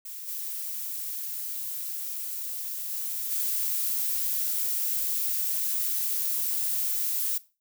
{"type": "noise with level steps", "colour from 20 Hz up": "violet", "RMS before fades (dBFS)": [-39, -34, -32, -28], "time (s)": [0.05, 7.38], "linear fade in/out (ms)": 5, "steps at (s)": [0.27, 2.89, 3.3], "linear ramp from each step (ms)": 20, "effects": ["noise-tail reverb RT60 0.3 s tail -18 dB re dry"]}